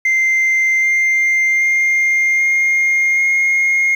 sine tone with pitch steps, 2086 / 2099 / 2113 / 2126 / 2140 Hz, C7 / C7 / C7 / C7 / C7, -6 / +5 / +16 / +27 / +38 cents, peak -9 dBFS, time 0.05-3.95 s, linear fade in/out 5 ms, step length 780 ms, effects tanh soft clip ceiling -10 dBFS + 7-bit

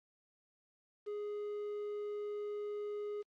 triangle tone with quantisation, 415.3 Hz, G#4, in tune, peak -36 dBFS, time 1.06-3.23 s, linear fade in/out 20 ms, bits 10, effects low-pass 4000 Hz 12 dB/octave + AAC 64 kbps

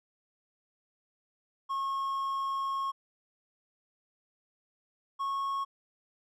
triangle tone pair in turn, 1088 / 1097.5 Hz, C#6 / C#6, -33 / -18 cents, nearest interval unison, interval 15 cents, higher second, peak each -28 dBFS, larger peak neither, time 1.69-2.92 / 5.19-5.65 s, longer first, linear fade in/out 20 ms, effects none

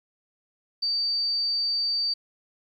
sine tone, 4620 Hz, D8, 29 cents flat, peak -23 dBFS, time 0.82-2.14 s, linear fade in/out 10 ms, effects 10-bit

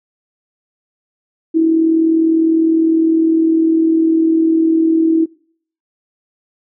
sine tone with amplitude modulation, 324.4 Hz, E4, 28 cents flat, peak -7 dBFS, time 1.54-5.26 s, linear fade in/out 20 ms, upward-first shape sine, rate 39.9 Hz, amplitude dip 45%, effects noise-tail reverb RT60 0.6 s tail -25 dB re dry

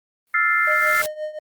white noise with exponential growth, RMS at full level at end -27 dBFS, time 0.27-1.06 s, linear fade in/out 0 ms, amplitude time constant 170 ms
sine chord, F major seventh, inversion third, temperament equal, 1318.5 / 1396.9 / 1760 / 2093 Hz, E6 / F6 / A6 / C7, 0 / 0 / 0 / 0 cents, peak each -23 / -22 / -22 / -20 dBFS, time 0.34-1.02 s, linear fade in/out 5 ms
triangle tone with tremolo, 613 Hz, D#5, 26 cents flat, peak -21 dBFS, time 0.67-1.39 s, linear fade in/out 5 ms, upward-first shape triangle, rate 5.7 Hz, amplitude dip 85%
effects Opus 32 kbps

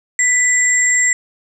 sine tone pair together, 1980 / 7482 Hz, B6 / A#8, +4 / +5 cents, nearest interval octave + major seventh, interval 2301 cents, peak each -14 dBFS, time 0.19-1.13 s, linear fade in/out 2 ms, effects none

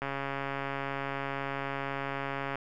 click train, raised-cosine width 0.5 ms, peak -19 dBFS, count 351, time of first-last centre 0.02-2.556 s, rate 138 Hz, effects none

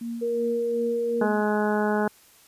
sine tone with tremolo, 233.2 Hz, A#3, 1 cent sharp, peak -28 dBFS, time 0.01-1.42 s, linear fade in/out 5 ms, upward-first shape sine, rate 2.7 Hz, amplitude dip 65%
sine tone, 470.3 Hz, A#4, 15 cents sharp, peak -23 dBFS, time 0.21-1.26 s, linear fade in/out 20 ms
harmonic tone, 210.4 Hz, G#3, 23 cents sharp, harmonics 1 / 2 / 3 / 4 / 5 / 6 / 7 / 8, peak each -25 / -26 / -30 / -29 / -35 / -40 / -32 / -40 dBFS, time 1.21-2.08 s, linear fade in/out 5 ms
effects white hiss -55 dBFS RMS until 2.47 s + resampled to 32000 Hz

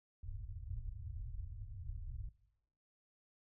pink low-pass noise, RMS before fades -45 dBFS, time 0.23-2.29 s, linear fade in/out 5 ms, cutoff 120 Hz, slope 96 dB/octave, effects noise-tail reverb RT60 0.9 s tail -21 dB re dry

